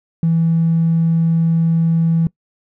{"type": "tone", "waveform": "triangle", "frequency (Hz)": 164.81, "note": "E3", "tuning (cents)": 0, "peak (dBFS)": -8, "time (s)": [0.23, 2.27], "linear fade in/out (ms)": 2, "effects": ["noise-tail reverb RT60 0.1 s tail -25 dB re dry", "tanh soft clip ceiling -9 dBFS"]}